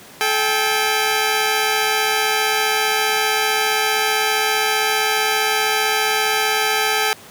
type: tone pair together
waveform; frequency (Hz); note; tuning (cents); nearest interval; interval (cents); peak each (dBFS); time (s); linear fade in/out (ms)
10% pulse; 431.7 / 788.1; A4 / G5; -33 / +9; minor seventh; 1042; -11; 0.21-7.13; 0
effects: pink hiss -41 dBFS RMS until 7.3 s + high-pass 150 Hz 12 dB/octave